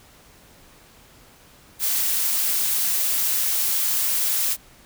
blue noise, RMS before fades -22 dBFS, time 1.79-4.57 s, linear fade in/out 50 ms, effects pink hiss -51 dBFS RMS until 4.85 s

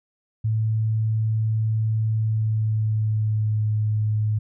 sine tone with pitch glide, 110 to 107.24 Hz, A2 to A2, 0 to -44 cents, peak -19 dBFS, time 0.44-4.39 s, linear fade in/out 10 ms, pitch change -44 cents, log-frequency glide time 2.15-3.66 s, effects none

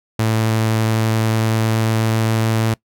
sawtooth tone with pitch glide, 111 to 111.77 Hz, A2 to A2, +16 to +28 cents, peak -11 dBFS, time 0.19-2.74 s, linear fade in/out 5 ms, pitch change +12 cents, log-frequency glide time 0.85-2.45 s, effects noise-tail reverb RT60 0.1 s tail -22 dB re dry

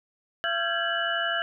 sine tone cluster, 675 / 1367 / 1585 / 1677 / 2957 Hz, E5 / F6 / G6 / G#6 / F#7, +41 / -37 / +19 / +16 / -2 cents, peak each -31 dBFS, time 0.44-1.42 s, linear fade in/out 0 ms, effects none

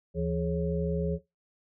sine tone cluster, 75.3 / 168.4 / 421.5 / 547 Hz, D2 / E3 / G#4 / C#5, +44 / +37 / +26 / -23 cents, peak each -34 / -30 / -32 / -34 dBFS, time 0.14-1.19 s, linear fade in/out 50 ms, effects noise-tail reverb RT60 0.2 s tail -17 dB re dry

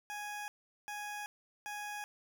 20% pulse tone bursts, 830.6 Hz, G#5, in tune, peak -35 dBFS, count 3, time 0.1-2.04 s, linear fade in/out 0 ms, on 380 ms, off 400 ms, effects none

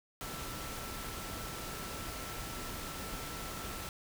sine tone in noise, 1335 Hz, E6, 22 cents sharp, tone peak -49 dBFS, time 0.21-3.89 s, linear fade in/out 0 ms, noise pink, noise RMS -42 dBFS, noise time 0.21-3.89 s, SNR -10 dB, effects none

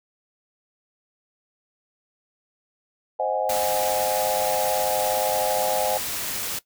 sine chord, Ab dominant seventh, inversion first, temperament equal, 523.3 / 622.3 / 740 / 830.6 Hz, C5 / Eb5 / Gb5 / Ab5, 0 / 0 / 0 / 0 cents, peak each -27 dBFS, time 3.19-5.98 s, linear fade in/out 10 ms
white noise, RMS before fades -29 dBFS, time 3.49-6.59 s, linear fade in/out 5 ms
effects noise-tail reverb RT60 0.1 s tail -18 dB re dry

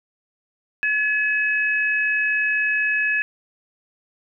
sine tone pair together, 1704.1 / 2560 Hz, G#6 / D#7, +44 / +49 cents, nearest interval perfect fifth, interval 705 cents, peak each -20 / -22 dBFS, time 0.83-3.22 s, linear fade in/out 0 ms, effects none

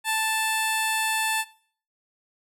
15% pulse tone with low-pass filter, 880 Hz, A5, in tune, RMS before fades -25 dBFS, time 0.04-1.45 s, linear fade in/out 50 ms, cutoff 12000 Hz, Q 3.4, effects noise-tail reverb RT60 0.5 s tail -20 dB re dry

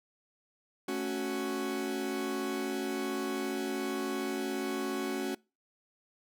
40% pulse chord, F# minor, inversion first, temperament equal, 220 / 277.2 / 370 Hz, A3 / C#4 / F#4, 0 / 0 / 0 cents, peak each -39 / -35 / -34 dBFS, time 0.88-5.35 s, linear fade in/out 5 ms, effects noise-tail reverb RT60 0.3 s tail -25 dB re dry

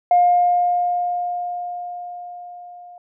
sine tone with level ramp, 709 Hz, F5, 26 cents sharp, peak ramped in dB -9 to -38 dBFS, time 0.11-2.98 s, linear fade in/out 2 ms, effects tanh soft clip ceiling -6 dBFS

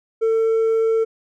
triangle tone with hard clipping, 448.6 Hz, A4, 34 cents sharp, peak -14 dBFS, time 0.21-1.05 s, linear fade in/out 20 ms, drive 1 dB, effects none

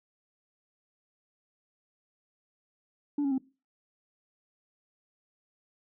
sine tone with pitch steps, 289.5 / 276.4 / 263.9 Hz, D4 / C#4 / C4, -25 / -5 / +15 cents, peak -23 dBFS, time 3.18-3.381 s, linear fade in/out 5 ms, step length 67 ms, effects noise-tail reverb RT60 0.3 s tail -21 dB re dry + tanh soft clip ceiling -24 dBFS

